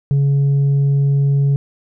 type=tone with tanh clipping; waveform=sine; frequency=140 Hz; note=C#3; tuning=18 cents sharp; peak=-12 dBFS; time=0.11-1.56 s; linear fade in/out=0 ms; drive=2 dB; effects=none